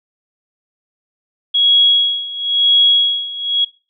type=tone with tremolo; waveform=sine; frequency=3322 Hz; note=G#7; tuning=in tune; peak=-7 dBFS; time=1.54-3.65 s; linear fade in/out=10 ms; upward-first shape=sine; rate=0.98 Hz; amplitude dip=85%; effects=noise-tail reverb RT60 0.4 s tail -22 dB re dry